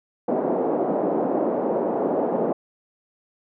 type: band-pass noise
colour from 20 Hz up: white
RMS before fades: -23 dBFS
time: 0.28-2.53 s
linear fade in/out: 5 ms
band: 220 to 670 Hz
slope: 24 dB/octave
effects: none